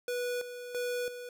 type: tone with tremolo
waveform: square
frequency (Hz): 490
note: B4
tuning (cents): -14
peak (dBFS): -32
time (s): 0.08-1.29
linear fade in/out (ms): 2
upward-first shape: square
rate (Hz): 1.5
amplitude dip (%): 65
effects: none